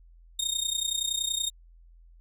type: tone with amplitude modulation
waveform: 25% pulse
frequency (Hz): 3694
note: A#7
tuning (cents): -16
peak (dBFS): -20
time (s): 0.39-1.5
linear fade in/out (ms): 5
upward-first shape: sine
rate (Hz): 30.6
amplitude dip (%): 80
effects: added 42 Hz sine -51 dBFS peak until 2.2 s